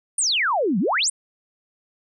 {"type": "exponential two-way sweep", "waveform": "sine", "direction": "down then up", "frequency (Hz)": [9710, 170, 9710], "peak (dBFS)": -18, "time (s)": [0.18, 1.1], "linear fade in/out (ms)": 5, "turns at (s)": 0.79, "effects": []}